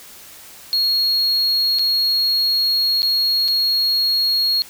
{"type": "tone with dropouts", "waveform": "sine", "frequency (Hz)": 4300, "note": "C8", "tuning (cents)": 47, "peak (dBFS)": -12, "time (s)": [0.73, 4.62], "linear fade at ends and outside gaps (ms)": 0, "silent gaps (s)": [[1.787, 1.793], [3.02, 3.03], [3.48, 3.484]], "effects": ["tanh soft clip ceiling -14 dBFS", "white hiss -41 dBFS RMS until 4.69 s"]}